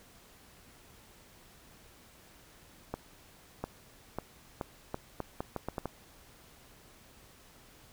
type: accelerating click train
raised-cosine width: 1 ms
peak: -20 dBFS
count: 11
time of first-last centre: 2.94-5.857 s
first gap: 700 ms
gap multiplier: 0.78
effects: pink hiss -58 dBFS RMS until 7.92 s